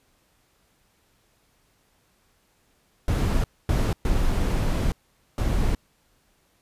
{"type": "noise bursts at uneven times", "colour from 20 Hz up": "brown", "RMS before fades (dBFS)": -22, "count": 4, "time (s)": [[3.08, 3.44], [3.69, 3.93], [4.05, 4.92], [5.38, 5.75]], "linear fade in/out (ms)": 2, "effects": ["pink hiss -65 dBFS RMS until 6.61 s", "resampled to 32000 Hz"]}